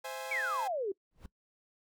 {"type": "chord", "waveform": "sawtooth", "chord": "C augmented", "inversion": "none", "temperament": "equal", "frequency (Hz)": [523.3, 659.3, 830.6], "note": ["C5", "E5", "G#5"], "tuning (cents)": [0, 0, 0], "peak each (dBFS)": [-38, -42, -39], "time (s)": [0.04, 0.68], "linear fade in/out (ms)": 10}
{"type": "exponential sweep", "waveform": "sine", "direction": "down", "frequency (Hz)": [2348, 366.3], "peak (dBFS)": -31, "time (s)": [0.31, 0.92], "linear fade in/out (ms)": 5}
{"type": "noise with exponential growth", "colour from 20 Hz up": "brown", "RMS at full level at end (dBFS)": -43, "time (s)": [1.11, 1.26], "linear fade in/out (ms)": 2, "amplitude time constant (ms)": 32}
{"effects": ["noise-tail reverb RT60 0.1 s tail -20 dB re dry"]}